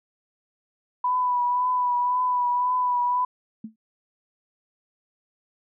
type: tone with vibrato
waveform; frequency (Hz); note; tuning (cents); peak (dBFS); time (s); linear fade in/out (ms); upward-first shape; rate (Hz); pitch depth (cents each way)
sine; 989; B5; +2; -20; 1.04-3.25; 5; triangle; 1.9; 31
type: tone with exponential decay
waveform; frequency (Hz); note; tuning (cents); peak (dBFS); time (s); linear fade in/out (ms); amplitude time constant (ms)
sine; 220; A3; 0; -29; 3.64-3.76; 5; 24
effects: none